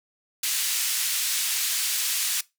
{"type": "band-pass noise", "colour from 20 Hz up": "white", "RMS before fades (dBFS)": -26, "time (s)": [0.43, 2.41], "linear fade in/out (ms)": 5, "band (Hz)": [2200, 12000], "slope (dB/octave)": 12, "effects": ["noise-tail reverb RT60 0.2 s tail -20 dB re dry"]}